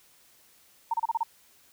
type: tone bursts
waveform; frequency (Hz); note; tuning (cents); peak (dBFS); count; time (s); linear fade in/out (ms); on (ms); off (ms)
sine; 915; A#5; -32; -23; 6; 0.91-1.233; 5; 28; 31
effects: white hiss -60 dBFS RMS until 1.72 s